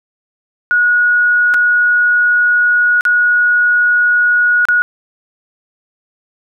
sine tone with dropouts, 1454 Hz, F#6, 31 cents flat, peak -8 dBFS, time 0.71-4.82 s, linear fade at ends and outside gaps 0 ms, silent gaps 1.539-1.543 / 3.009-3.052 / 4.653-4.686 s, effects none

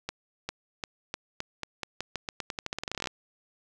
accelerating click train, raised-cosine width 0.2 ms, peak -15 dBFS, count 26, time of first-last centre 0.09-3.072 s, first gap 400 ms, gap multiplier 0.87, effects none

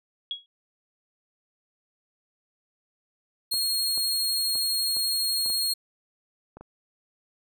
sine tone with exponential decay, 3322 Hz, G#7, in tune, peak -25 dBFS, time 0.31-0.46 s, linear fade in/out 1 ms, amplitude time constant 32 ms
sawtooth tone, 4272 Hz, C8, 35 cents sharp, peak -21 dBFS, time 3.51-5.74 s, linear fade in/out 10 ms
clicks, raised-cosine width 1 ms, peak -29 dBFS, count 8, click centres 3.54 / 3.977 / 4.555 / 4.967 / 5.461 / 5.501 / 6.57 / 6.61 s
effects none

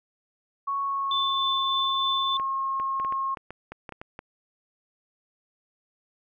sine tone with pitch glide, 1108.7 to 1078.4 Hz, C#6 to C#6, 0 to -48 cents, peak -25 dBFS, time 0.67-3.35 s, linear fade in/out 10 ms, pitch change -48 cents, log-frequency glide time 0.81-1.52 s
sine tone with tremolo, 3520 Hz, A7, in tune, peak -24 dBFS, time 1.11-2.37 s, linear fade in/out 2 ms, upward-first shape triangle, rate 3.3 Hz, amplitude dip 30%
clicks, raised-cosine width 0.5 ms, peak -23 dBFS, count 12, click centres 2.398 / 2.799 / 2.999 / 3.048 / 3.124 / 3.372 / 3.506 / 3.72 / 3.892 / 3.923 / 4.015 / 4.191 s
effects none

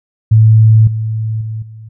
sine tone with level steps, 110.2 Hz, A2, 3 cents sharp, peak -3 / -14 / -18 / -29 dBFS, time 0.31-1.89 s, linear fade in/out 10 ms, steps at 0.87 / 1.41 / 1.62 s, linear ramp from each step 5 ms, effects none

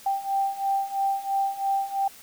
sine beating tone pair, 784 / 787 Hz, G5 / G5, 0 / +7 cents, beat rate 3 Hz, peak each -28 / -25 dBFS, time 0.06-2.08 s, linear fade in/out 5 ms, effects white hiss -48 dBFS RMS until 2.22 s

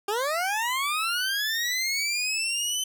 20% pulse linear sweep, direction up, 390.8 to 3068 Hz, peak -20 dBFS, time 0.08-2.84 s, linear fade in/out 5 ms, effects none

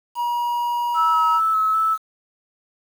triangle tone with pitch glide, 957 to 948.7 Hz, A#5 to A#5, +45 to +30 cents, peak -18 dBFS, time 0.15-1.41 s, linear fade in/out 50 ms, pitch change -15 cents, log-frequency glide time 1.18-1.24 s
sine tone with vibrato, 1301 Hz, E6, 23 cents flat, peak -16 dBFS, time 0.94-1.98 s, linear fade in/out 50 ms, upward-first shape square, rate 2.5 Hz, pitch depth 12 cents each way
effects 7-bit

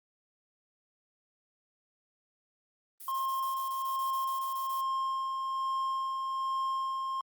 violet noise bursts, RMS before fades -45 dBFS, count 13, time 3-4.812 s, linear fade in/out 5 ms, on 120 ms, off 21 ms
triangle tone with tremolo, 1064 Hz, C6, 29 cents sharp, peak -27 dBFS, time 3.08-7.21 s, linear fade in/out 2 ms, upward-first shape sine, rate 1.2 Hz, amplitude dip 30%
effects Opus 32 kbps

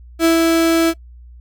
35% pulse tone with ADSR envelope, 329.6 Hz, E4, in tune, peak -8 dBFS, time 0.19-0.94 s, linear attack 58 ms, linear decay 120 ms, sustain -2 dB, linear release 52 ms, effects noise-tail reverb RT60 0.1 s tail -23 dB re dry + added 60 Hz sine -37 dBFS peak until 1.4 s

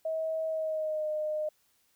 sine tone with pitch glide, 640 to 612.5 Hz, D#5 to D#5, +49 to -27 cents, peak -29 dBFS, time 0.05-1.49 s, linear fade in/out 5 ms, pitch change -76 cents, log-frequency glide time 0.47-1.08 s, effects white hiss -70 dBFS RMS until 1.95 s

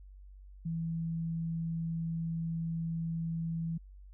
sine tone, 164.81 Hz, E3, in tune, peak -32 dBFS, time 0.65-3.78 s, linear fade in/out 10 ms, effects added 48 Hz sine -49 dBFS peak until 4.13 s

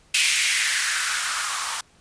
violet noise with band-pass filter sweep, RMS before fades -23 dBFS, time 0.14-1.81 s, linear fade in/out 5 ms, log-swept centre 2500 to 1000 Hz, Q 3.4, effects pink hiss -57 dBFS RMS until 2 s + resampled to 22050 Hz

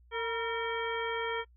harmonic tone with a mistuned harmonic, 456.8 Hz, A#4, 35 cents flat, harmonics 1 / 2 / 3 / 4 / 5 / 7, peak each -34 / -37 / -39 / -40 / -41 / -42 dBFS, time 0.11-1.45 s, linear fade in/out 50 ms, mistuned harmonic 2, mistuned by +69 cents, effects noise-tail reverb RT60 0.1 s tail -25 dB re dry + added 60 Hz sine -57 dBFS peak until 1.56 s

